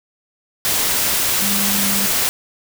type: tone in noise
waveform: sine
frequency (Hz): 199.8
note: G3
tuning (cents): +33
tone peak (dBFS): -23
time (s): 1.42-2.06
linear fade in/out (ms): 0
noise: white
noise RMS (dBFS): -18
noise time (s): 0.65-2.29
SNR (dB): -8
effects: none